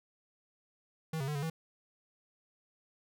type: tone with pitch steps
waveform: square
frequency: 159.9 / 135.2 / 149.5 / 141.5 / 161.8 Hz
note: D#3 / C#3 / D3 / C#3 / E3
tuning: +48 / -43 / +31 / +36 / -32 cents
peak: -34 dBFS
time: 1.13-1.5 s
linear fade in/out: 5 ms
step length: 74 ms
effects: none

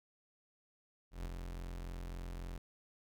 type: tone with ADSR envelope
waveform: 40% pulse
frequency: 43.65 Hz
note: F1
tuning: in tune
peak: -37 dBFS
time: 1.11-2.58 s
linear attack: 140 ms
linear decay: 24 ms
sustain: -4 dB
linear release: 4 ms
effects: none

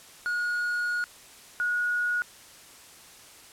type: tone pair in turn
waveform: triangle / sine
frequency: 1444 / 1450.9 Hz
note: F#6 / F#6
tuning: -43 / -34 cents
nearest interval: unison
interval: 9 cents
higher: second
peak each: -24 dBFS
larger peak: neither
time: 0.26-1.04 / 1.6-2.22 s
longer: first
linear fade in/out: 0 ms
effects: white hiss -50 dBFS RMS until 3.52 s + low-pass 11000 Hz 12 dB/octave

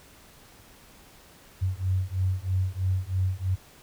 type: beating tone pair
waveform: sine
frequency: 92 / 95.1 Hz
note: F#2 / F#2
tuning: -9 / +48 cents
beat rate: 3.1 Hz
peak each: -27 dBFS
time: 1.61-3.56 s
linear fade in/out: 20 ms
effects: pink hiss -53 dBFS RMS until 3.82 s

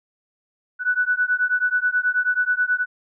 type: beating tone pair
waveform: sine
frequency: 1480 / 1489.3 Hz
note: F#6 / F#6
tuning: 0 / +11 cents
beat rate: 9.3 Hz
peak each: -21 dBFS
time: 0.79-2.86 s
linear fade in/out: 50 ms
effects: none

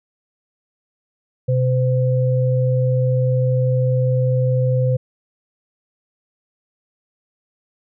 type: tone pair together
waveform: sine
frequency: 127.63 / 512 Hz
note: C3 / C5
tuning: -43 / -38 cents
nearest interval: 2 octaves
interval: 2405 cents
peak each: -15 / -21 dBFS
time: 1.48-4.97 s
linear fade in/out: 10 ms
effects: none

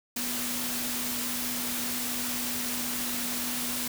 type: tone in noise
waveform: sine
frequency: 244.3 Hz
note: B3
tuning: 19 cents flat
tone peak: -37 dBFS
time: 0.16-3.88 s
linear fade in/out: 5 ms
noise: white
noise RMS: -32 dBFS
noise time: 0.16-3.88 s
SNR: -8 dB
effects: none

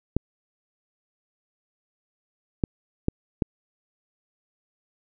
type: clicks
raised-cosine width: 3 ms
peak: -8 dBFS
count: 4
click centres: 0.166 / 2.638 / 3.084 / 3.422 s
effects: none

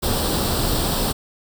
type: noise with comb filter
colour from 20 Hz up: pink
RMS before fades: -21 dBFS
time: 0.02-1.13 s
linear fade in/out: 20 ms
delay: 0.23 ms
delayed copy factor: +0.65
effects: none

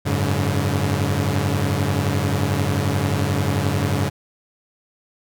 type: chord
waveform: sawtooth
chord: F# suspended second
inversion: none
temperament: equal with one note detuned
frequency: 92.5 / 103.83 / 141.99 Hz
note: F#2 / G#2 / C#3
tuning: 0 / 0 / +42 cents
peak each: -19 dBFS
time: 0.05-4.1 s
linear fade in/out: 20 ms
effects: none

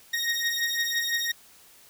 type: beating tone pair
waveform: 20% pulse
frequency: 1864.7 / 1870.6 Hz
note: A#6 / A#6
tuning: 0 / +6 cents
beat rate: 5.9 Hz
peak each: -23 dBFS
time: 0.13-1.32 s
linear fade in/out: 10 ms
effects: white hiss -54 dBFS RMS until 1.89 s

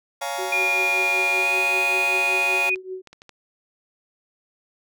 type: chord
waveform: sawtooth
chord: Bb minor seventh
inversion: first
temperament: just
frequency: 559.4 / 699.2 / 839.1 / 932.3 Hz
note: Db5 / F5 / Ab5 / Bb5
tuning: +16 / +2 / +18 / 0 cents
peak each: -28 / -26 / -27 / -30 dBFS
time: 0.21-2.7 s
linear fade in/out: 10 ms
type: tone with tremolo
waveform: sine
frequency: 373.8 Hz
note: F#4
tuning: 18 cents sharp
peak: -27 dBFS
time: 0.38-3.02 s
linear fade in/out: 10 ms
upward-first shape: triangle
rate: 5.2 Hz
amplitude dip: 90%
type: tone with pitch glide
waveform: sine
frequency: 2432 to 2473 Hz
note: D#7 to D#7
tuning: -40 to -11 cents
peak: -19 dBFS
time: 0.52-2.75 s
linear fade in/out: 5 ms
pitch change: +29 cents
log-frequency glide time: 1.39-1.48 s
type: clicks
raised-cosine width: 0.2 ms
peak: -27 dBFS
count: 8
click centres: 1.814 / 1.996 / 2.214 / 2.758 / 3.073 / 3.13 / 3.219 / 3.293 s
effects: none

